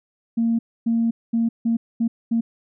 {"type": "tone bursts at uneven times", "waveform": "sine", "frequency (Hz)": 230, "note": "A#3", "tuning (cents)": -23, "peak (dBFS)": -16, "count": 6, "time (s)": [[0.37, 0.59], [0.86, 1.11], [1.33, 1.49], [1.65, 1.77], [2, 2.08], [2.31, 2.41]], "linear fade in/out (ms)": 10, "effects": ["tanh soft clip ceiling -12 dBFS"]}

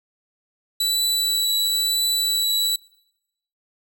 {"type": "tone with vibrato", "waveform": "sawtooth", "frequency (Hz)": 3951, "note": "B7", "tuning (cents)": 0, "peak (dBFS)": -16, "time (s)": [0.8, 2.76], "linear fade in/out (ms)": 5, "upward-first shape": "triangle", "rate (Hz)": 1, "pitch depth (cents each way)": 9, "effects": ["noise-tail reverb RT60 0.9 s tail -25 dB re dry"]}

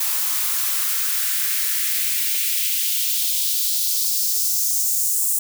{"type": "noise with high-pass filter sweep", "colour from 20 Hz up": "blue", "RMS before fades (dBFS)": -21, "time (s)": [0, 5.39], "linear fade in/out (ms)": 5, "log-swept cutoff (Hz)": [870, 8100], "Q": 1.9, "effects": []}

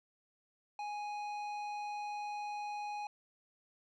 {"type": "tone with tanh clipping", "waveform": "sine", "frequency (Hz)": 830.6, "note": "G#5", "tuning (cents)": 0, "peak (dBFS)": -40, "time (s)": [0.79, 3.07], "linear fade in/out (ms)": 2, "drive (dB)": 12, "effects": []}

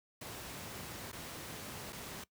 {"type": "noise with dropouts", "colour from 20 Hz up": "pink", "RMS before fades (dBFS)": -45, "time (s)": [0.21, 2.24], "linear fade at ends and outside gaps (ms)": 5, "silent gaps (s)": [[1.118, 1.128], [1.925, 1.928]], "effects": ["noise-tail reverb RT60 0.1 s tail -20 dB re dry", "high-pass 80 Hz 12 dB/octave"]}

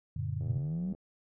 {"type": "chord", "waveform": "sine", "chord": "Gb augmented", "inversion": "none", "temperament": "just", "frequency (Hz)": [92.5, 115.62, 144.53], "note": ["Gb2", "Bb2", "D3"], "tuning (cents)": [0, -14, -27], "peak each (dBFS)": -36, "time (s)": [0.16, 0.58], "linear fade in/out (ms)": 5}
{"type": "click train", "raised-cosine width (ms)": 2, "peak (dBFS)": -37, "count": 45, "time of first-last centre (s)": [0.41, 0.949], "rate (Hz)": 81.6}
{"type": "linear sweep", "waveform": "sine", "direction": "up", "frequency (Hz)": [116.54, 196.1], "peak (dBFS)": -31, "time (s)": [0.48, 0.93], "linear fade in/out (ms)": 5}
{"effects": []}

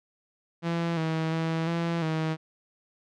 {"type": "tone with pitch steps", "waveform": "sawtooth", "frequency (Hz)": [168.5, 160.5, 162.8, 168.4, 158.8], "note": ["E3", "E3", "E3", "E3", "D#3"], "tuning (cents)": [38, -46, -21, 37, 36], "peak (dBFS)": -22, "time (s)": [0.62, 2.37], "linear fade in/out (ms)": 50, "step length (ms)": 350, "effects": ["low-pass 4000 Hz 12 dB/octave"]}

